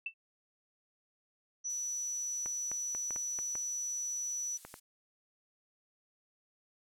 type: tone with exponential decay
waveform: sine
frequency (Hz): 2665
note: E7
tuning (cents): +18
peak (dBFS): -31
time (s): 0.06-0.14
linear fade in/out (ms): 5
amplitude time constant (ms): 16
type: tone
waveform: sine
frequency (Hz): 5920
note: F#8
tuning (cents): 0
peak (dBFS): -34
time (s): 1.64-4.58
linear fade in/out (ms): 20
type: noise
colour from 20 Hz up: violet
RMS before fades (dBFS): -48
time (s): 1.69-4.8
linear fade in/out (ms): 10
type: clicks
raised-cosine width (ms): 0.5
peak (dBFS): -30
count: 9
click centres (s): 2.46 / 2.716 / 2.949 / 3.107 / 3.161 / 3.389 / 3.554 / 4.65 / 4.741
effects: low-pass 10000 Hz 12 dB/octave